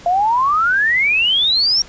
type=exponential sweep; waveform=sine; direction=up; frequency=682 to 5640 Hz; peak=-12 dBFS; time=0.06-1.82 s; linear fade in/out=2 ms; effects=pink hiss -40 dBFS RMS until 1.88 s + resampled to 16000 Hz